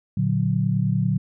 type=chord; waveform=sine; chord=Bb augmented; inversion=none; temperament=equal; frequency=116.54 / 146.83 / 185 Hz; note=Bb2 / D3 / F#3; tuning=0 / 0 / 0 cents; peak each=-23 dBFS; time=0.17-1.18 s; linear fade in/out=5 ms; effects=none